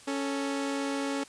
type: tone pair together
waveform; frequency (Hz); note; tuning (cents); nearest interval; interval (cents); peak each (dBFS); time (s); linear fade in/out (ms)
sawtooth; 277.1 / 440; C#4 / A4; -1 / 0; minor sixth; 801; -26 / -33; 0.07-1.24; 10
effects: white hiss -52 dBFS RMS until 1.28 s + resampled to 22050 Hz